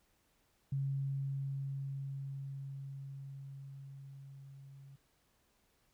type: tone with level ramp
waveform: sine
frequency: 137.2 Hz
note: C#3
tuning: 17 cents flat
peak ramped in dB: -32 to -52 dBFS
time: 0.72-4.96 s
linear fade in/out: 5 ms
effects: pink hiss -74 dBFS RMS until 5.93 s